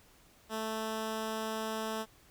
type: tone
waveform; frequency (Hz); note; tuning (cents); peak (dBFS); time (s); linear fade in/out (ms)
10% pulse; 220; A3; 0; -26; 0.49-2.06; 50
effects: pink hiss -62 dBFS RMS until 2.3 s